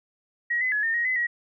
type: tone with pitch steps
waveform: sine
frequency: 1901 / 2023 / 1697 / 1819 / 1885 / 2023 / 1907 Hz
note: A#6 / B6 / G#6 / A#6 / A#6 / B6 / A#6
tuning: +33 / +41 / +37 / -43 / +19 / +41 / +39 cents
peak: -22 dBFS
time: 0.5-1.27 s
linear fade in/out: 10 ms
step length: 110 ms
effects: none